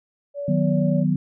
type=tone; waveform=sine; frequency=571 Hz; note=D5; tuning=49 cents flat; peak=-26 dBFS; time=0.34-1.05 s; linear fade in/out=50 ms
type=chord; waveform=sine; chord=B major; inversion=first; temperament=equal; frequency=155.56 / 185 / 246.9 Hz; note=D#3 / F#3 / B3; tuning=0 / 0 / 0 cents; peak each=-21 / -21 / -24 dBFS; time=0.48-1.16 s; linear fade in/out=5 ms
effects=none